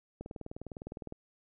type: click train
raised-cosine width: 2 ms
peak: -28 dBFS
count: 19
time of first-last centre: 0.21-1.124 s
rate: 19.7 Hz
effects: none